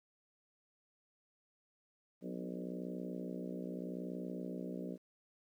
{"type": "harmonic tone with a mistuned harmonic", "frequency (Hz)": 60.8, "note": "B1", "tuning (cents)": -26, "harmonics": [3, 4, 5, 6, 7, 8, 9, 10], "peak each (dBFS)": [-44, -46, -48, -50, -51, -52, -53, -54], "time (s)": [2.21, 4.98], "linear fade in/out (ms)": 50, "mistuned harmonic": 4, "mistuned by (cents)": 44, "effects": ["12-bit"]}